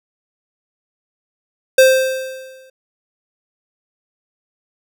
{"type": "tone with exponential decay", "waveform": "square", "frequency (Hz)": 523.3, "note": "C5", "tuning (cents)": 0, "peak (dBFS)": -5, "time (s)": [1.78, 2.7], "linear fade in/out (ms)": 5, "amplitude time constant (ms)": 200, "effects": []}